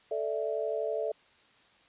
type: chord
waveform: sine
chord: A suspended fourth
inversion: none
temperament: equal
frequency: 440 / 587.3 / 659.3 Hz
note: A4 / D5 / E5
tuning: 0 / 0 / 0 cents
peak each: -33 / -34 / -34 dBFS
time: 0.11-1.12 s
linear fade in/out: 5 ms
effects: white hiss -62 dBFS RMS until 1.88 s + resampled to 8000 Hz